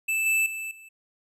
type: tone with level steps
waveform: square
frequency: 2637 Hz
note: E7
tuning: in tune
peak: -24 / -21 / -32 / -46 dBFS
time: 0.08-0.89 s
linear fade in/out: 10 ms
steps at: 0.26 / 0.46 / 0.71 s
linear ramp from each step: 2 ms
effects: resampled to 32000 Hz